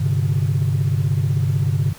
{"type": "chord", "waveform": "sine", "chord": "G suspended fourth", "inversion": "none", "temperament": "equal with one note detuned", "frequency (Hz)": [100.17, 130.81, 146.83], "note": ["G2", "C3", "D3"], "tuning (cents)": [38, 0, 0], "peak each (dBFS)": -19, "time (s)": [0, 1.93], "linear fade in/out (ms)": 10, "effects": ["tanh soft clip ceiling -11 dBFS", "pink hiss -42 dBFS RMS until 1.98 s"]}